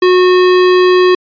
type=tone; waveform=square; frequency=364.9 Hz; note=F#4; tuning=24 cents flat; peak=-6 dBFS; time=0.02-1.15 s; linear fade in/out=5 ms; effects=resampled to 11025 Hz